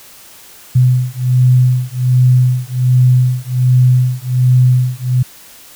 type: beating tone pair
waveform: sine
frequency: 125.6 / 126.9 Hz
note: B2 / B2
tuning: +30 / +47 cents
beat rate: 1.3 Hz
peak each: -11 dBFS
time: 0.75-5.23 s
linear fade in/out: 10 ms
effects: white hiss -39 dBFS RMS until 5.75 s